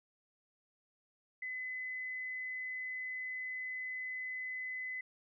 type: tone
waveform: sine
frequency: 2020 Hz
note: B6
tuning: 39 cents sharp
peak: -38 dBFS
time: 1.42-5.01 s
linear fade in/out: 5 ms
effects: none